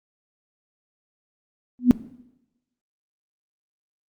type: tone with exponential growth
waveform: sine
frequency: 246.4 Hz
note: B3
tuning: 4 cents flat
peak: -5 dBFS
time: 1.79-1.91 s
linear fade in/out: 0 ms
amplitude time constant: 25 ms
effects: noise-tail reverb RT60 0.9 s tail -17 dB re dry + Opus 32 kbps